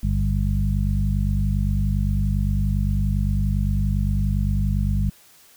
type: harmonic tone with a mistuned harmonic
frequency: 50 Hz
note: G1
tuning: 35 cents sharp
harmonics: 1 / 2 / 3 / 4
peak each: -21 / -24 / -26 / -27 dBFS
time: 0.03-5.1 s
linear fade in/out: 5 ms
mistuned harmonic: 1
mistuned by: +85 cents
effects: white hiss -52 dBFS RMS until 5.56 s